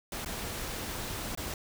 pink noise with dropouts, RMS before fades -37 dBFS, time 0.12-1.54 s, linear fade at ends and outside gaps 2 ms, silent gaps 0.248-0.259 / 1.351-1.374 s, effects none

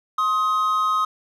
triangle tone pair together, 1059.5 / 1260 Hz, C6 / D#6, +21 / +21 cents, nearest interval minor third, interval 300 cents, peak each -23 / -17 dBFS, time 0.18-1.05 s, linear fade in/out 5 ms, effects none

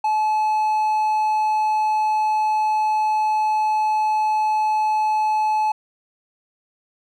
triangle tone, 860 Hz, A5, 40 cents flat, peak -15 dBFS, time 0.04-5.72 s, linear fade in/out 5 ms, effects none

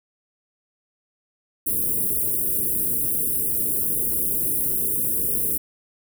white band-stop noise, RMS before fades -23 dBFS, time 1.66-5.58 s, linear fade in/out 10 ms, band 480 to 9500 Hz, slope 48 dB/octave, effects none

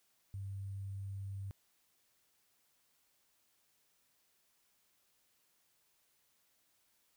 sine tone with sample-and-hold, 98 Hz, G2, in tune, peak -40 dBFS, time 0.34-1.51 s, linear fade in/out 0 ms, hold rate 8820 Hz, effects white hiss -75 dBFS RMS until 7.16 s

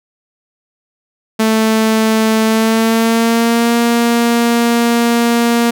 sawtooth tone with pitch glide, 220.5 to 235 Hz, A3 to A#3, +4 to +14 cents, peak -6 dBFS, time 1.39-5.71 s, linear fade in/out 10 ms, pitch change +110 cents, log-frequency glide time 2.44-3.75 s, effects none

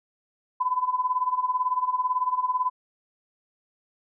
sine tone with tremolo, 1007 Hz, B5, 33 cents sharp, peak -19 dBFS, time 0.6-2.7 s, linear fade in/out 10 ms, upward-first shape sine, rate 18 Hz, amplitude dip 80%, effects none

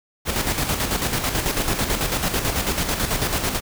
pink noise with tremolo, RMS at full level -21 dBFS, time 0.25-3.61 s, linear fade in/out 50 ms, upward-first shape square, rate 9.1 Hz, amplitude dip 50%, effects none

